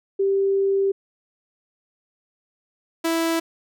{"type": "tone pair in turn", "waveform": ["sine", "sawtooth"], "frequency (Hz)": [392, 329.6], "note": ["G4", "E4"], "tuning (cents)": [0, 0], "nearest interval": "minor third", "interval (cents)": 300, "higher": "first", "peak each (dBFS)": [-17, -16], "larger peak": "second", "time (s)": [[0.19, 0.92], [3.04, 3.4]], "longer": "first", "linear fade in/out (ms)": 10, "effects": []}